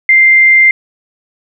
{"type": "tone", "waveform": "sine", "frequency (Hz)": 2093, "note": "C7", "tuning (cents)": 0, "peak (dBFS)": -3, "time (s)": [0.09, 0.71], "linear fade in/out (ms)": 2, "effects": []}